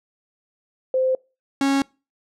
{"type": "tone pair in turn", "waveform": ["sine", "45% pulse"], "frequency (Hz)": [519, 274.9], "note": ["C5", "C#4"], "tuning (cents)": [-14, -14], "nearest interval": "major seventh", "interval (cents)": 1100, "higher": "first", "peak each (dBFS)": -17, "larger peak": "neither", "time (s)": [[0.94, 1.15], [1.61, 1.82]], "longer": "neither", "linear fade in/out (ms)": 2, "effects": ["noise-tail reverb RT60 0.3 s tail -25 dB re dry", "low-pass 8000 Hz 12 dB/octave"]}